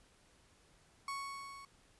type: tone with level ramp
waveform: 35% pulse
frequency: 1108.7 Hz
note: C#6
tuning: in tune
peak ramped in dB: -36 to -49 dBFS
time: 1.08-1.65 s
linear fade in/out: 2 ms
effects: pink hiss -67 dBFS RMS until 1.99 s + resampled to 24000 Hz